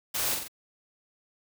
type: noise with echo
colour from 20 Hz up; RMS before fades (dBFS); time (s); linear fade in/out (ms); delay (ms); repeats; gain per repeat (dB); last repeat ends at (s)
white; -30; 0.14-0.35; 10; 44; 3; -4; 0.482
effects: none